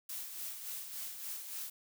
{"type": "noise with tremolo", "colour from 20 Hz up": "blue", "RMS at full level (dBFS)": -41, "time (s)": [0.09, 1.7], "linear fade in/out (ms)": 5, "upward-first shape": "sine", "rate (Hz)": 3.5, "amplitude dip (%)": 50, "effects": []}